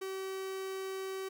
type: tone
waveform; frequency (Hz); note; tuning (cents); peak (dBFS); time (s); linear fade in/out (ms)
45% pulse; 382.7; G4; -42; -37; 0.01-1.29; 10
effects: none